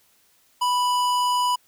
sine tone with hard clipping, 987.8 Hz, B5, in tune, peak -21 dBFS, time 0.61-1.56 s, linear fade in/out 10 ms, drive 17 dB, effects white hiss -61 dBFS RMS until 1.67 s

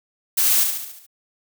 blue noise with echo, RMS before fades -18 dBFS, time 0.37-0.64 s, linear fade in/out 10 ms, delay 71 ms, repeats 6, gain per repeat -5 dB, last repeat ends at 1.066 s, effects none

